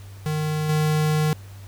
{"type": "tone with level steps", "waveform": "square", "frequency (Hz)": 153.5, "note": "D#3", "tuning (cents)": -23, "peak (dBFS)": [-23, -19], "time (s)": [0.26, 1.33], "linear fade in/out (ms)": 0, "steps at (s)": 0.69, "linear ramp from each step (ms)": 2, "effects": ["added 98 Hz sine -38 dBFS peak until 1.67 s", "pink hiss -50 dBFS RMS until 1.67 s"]}